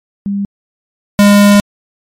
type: tone pair in turn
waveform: sine / square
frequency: 200 / 203.7 Hz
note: G3 / G#3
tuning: +35 / -33 cents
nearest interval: unison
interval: 32 cents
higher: second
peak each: -13 / -4 dBFS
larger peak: second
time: 0.26-0.45 / 1.19-1.6 s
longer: second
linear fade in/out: 0 ms
effects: MP3 64 kbps